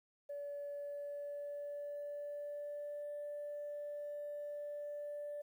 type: tone with pitch glide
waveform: sine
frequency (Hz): 574 to 585.4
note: D5 to D5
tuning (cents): -40 to -6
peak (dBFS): -40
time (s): 0.29-5.42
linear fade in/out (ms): 10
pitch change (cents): +34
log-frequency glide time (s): 0.7-3.04
effects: tanh soft clip ceiling -38 dBFS + 12-bit